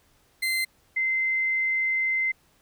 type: tone pair in turn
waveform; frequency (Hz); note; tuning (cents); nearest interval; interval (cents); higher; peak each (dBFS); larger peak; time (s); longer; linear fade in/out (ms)
35% pulse / sine; 2072 / 2072; C7 / C7; -17 / -17; unison; 0; neither; -22; neither; 0.42-0.65 / 0.96-2.32; second; 10
effects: pink hiss -63 dBFS RMS until 2.61 s